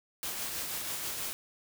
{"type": "noise with tremolo", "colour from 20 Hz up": "white", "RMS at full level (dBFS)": -35, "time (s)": [0.23, 1.33], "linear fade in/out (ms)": 0, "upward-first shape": "triangle", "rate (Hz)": 6.2, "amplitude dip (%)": 35, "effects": []}